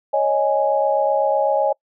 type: chord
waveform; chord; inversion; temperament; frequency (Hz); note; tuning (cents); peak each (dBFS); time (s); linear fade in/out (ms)
sine; C# suspended second; none; equal; 554.4 / 622.3 / 830.6; C#5 / D#5 / G#5; 0 / 0 / 0; -19 / -20 / -20; 0.13-1.73; 10
effects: noise-tail reverb RT60 0.1 s tail -26 dB re dry